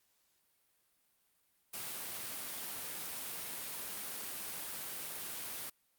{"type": "high-pass noise", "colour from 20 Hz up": "white", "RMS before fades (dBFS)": -42, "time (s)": [1.73, 5.7], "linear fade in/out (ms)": 10, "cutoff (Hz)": 100, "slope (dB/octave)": 12, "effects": ["white hiss -75 dBFS RMS until 5.98 s", "Opus 48 kbps"]}